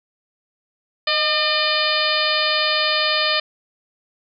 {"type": "harmonic tone with a mistuned harmonic", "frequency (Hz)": 604, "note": "D5", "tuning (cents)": 48, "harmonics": [1, 2, 3, 4, 5, 6, 7, 8], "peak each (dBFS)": [-25, -25, -25, -25, -25, -25, -25, -25], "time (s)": [1.07, 3.4], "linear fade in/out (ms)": 5, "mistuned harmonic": 1, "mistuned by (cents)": 41, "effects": []}